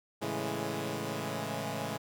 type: chord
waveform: 10% pulse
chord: A major seventh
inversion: none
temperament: equal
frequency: 110 / 138.59 / 164.81 / 207.7 Hz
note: A2 / C#3 / E3 / G#3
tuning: 0 / 0 / 0 / 0 cents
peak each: -31 dBFS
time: 0.21-1.98 s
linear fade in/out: 20 ms
effects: none